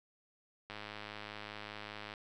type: click train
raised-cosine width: 0.3 ms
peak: -28 dBFS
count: 152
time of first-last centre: 0.7-2.138 s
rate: 105 Hz
effects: none